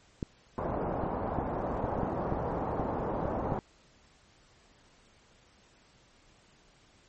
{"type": "clicks", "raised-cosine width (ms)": 3, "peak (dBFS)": -19, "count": 10, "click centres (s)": [0.228, 1.037, 1.387, 1.841, 1.988, 2.033, 2.324, 2.797, 3.256, 3.522]}
{"type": "low-pass noise", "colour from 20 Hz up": "white", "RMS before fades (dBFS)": -33, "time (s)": [0.58, 3.59], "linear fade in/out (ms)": 0, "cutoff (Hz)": 900, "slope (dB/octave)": 24}
{"effects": ["pink hiss -62 dBFS RMS until 7.08 s", "MP3 32 kbps"]}